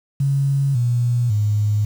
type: tone with pitch steps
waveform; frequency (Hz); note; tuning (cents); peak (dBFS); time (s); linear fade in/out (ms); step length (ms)
sine; 138.59 / 120.65 / 105.03; C#3 / B2 / G#2; 0 / -40 / +20; -15; 0.2-1.85; 5; 550
effects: 7-bit